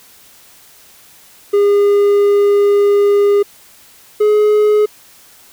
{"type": "tone pair in turn", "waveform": "triangle", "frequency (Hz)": [406.5, 421.6], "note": ["G#4", "G#4"], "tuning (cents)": [-37, 26], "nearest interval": "minor second", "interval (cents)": 63, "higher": "second", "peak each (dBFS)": -6, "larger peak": "neither", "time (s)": [[1.53, 3.43], [4.2, 4.86]], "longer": "first", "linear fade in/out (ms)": 10, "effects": ["white hiss -44 dBFS RMS until 5.52 s"]}